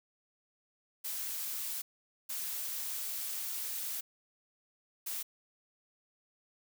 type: noise bursts at uneven times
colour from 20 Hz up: blue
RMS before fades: -38 dBFS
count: 3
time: 1.04-1.82 / 2.29-4.01 / 5.06-5.23 s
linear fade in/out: 10 ms
effects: none